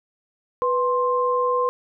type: tone pair together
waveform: sine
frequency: 494.1 / 1051.2 Hz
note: B4 / C6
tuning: +1 / +8 cents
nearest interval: octave + minor second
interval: 1307 cents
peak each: -21 dBFS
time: 0.62-1.69 s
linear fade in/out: 0 ms
effects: none